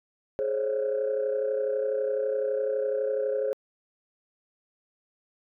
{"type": "tone cluster", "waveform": "sine", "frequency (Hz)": [422.5, 535, 567], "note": ["G#4", "C5", "C#5"], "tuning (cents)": [30, 38, 39], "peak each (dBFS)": [-28, -26, -35], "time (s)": [0.39, 3.53], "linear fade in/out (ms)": 0, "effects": ["tanh soft clip ceiling -19 dBFS"]}